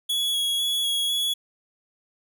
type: tone with vibrato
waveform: 45% pulse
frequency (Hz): 3353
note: G#7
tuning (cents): +16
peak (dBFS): -22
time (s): 0.09-1.34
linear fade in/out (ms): 10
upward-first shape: square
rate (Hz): 2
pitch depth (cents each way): 12
effects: none